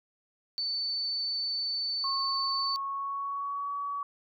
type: tone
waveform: sine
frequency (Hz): 4513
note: C#8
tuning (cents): +30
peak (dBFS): -29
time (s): 0.58-2.76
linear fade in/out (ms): 0
type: tone with pitch glide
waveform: sine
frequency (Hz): 1088 to 1134.2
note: C#6 to C#6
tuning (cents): -33 to +39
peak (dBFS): -31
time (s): 2.04-4.03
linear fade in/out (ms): 2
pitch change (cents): +72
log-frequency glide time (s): 2.51-3.72
effects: none